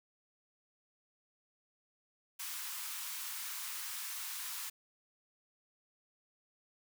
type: high-pass noise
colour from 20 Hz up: white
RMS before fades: -42 dBFS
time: 2.39-4.7 s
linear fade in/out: 10 ms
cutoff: 900 Hz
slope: 48 dB/octave
effects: none